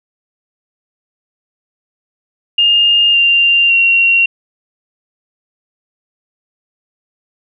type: tone with pitch steps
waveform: sine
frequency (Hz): 2824 / 2785 / 2747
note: F7 / F7 / F7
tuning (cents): +19 / -5 / -29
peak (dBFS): -7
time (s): 2.58-4.26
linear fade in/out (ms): 5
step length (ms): 560
effects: none